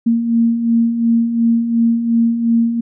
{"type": "beating tone pair", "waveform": "sine", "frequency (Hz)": [229.1, 231.9], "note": ["A#3", "A#3"], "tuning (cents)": [-30, -9], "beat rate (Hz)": 2.8, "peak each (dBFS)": [-20, -12], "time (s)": [0.06, 2.81], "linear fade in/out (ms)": 10, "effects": []}